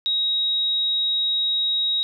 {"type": "tone", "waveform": "sine", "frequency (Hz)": 3800, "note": "A#7", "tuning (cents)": 33, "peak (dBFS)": -19, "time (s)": [0.06, 2.03], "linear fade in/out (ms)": 0, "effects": []}